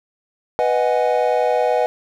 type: chord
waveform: triangle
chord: G# minor seventh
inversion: first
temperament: equal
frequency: 493.9 / 622.3 / 740 / 830.6 Hz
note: B4 / D#5 / F#5 / G#5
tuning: 0 / 0 / 0 / 0 cents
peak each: -17 / -18 / -19 / -22 dBFS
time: 0.59-1.86 s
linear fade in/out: 0 ms
effects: none